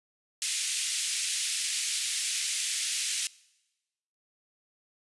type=band-pass noise; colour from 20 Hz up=white; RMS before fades=-31 dBFS; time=0.42-3.27 s; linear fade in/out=0 ms; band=2200 to 10000 Hz; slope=24 dB/octave; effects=noise-tail reverb RT60 1.0 s tail -22 dB re dry + resampled to 24000 Hz